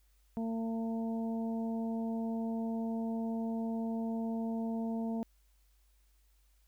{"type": "harmonic tone", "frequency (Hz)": 226.5, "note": "A#3", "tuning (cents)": -50, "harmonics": [1, 2, 3, 4], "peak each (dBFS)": [-33, -44, -44, -50], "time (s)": [0.37, 5.23], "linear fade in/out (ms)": 0, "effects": ["added 50 Hz sine -65 dBFS peak until 6.67 s", "white hiss -75 dBFS RMS until 6.67 s"]}